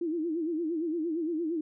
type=tone with vibrato; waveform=sine; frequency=326.5 Hz; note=E4; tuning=17 cents flat; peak=-28 dBFS; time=0.01-1.61 s; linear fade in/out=5 ms; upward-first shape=sine; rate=8.7 Hz; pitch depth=120 cents each way; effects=none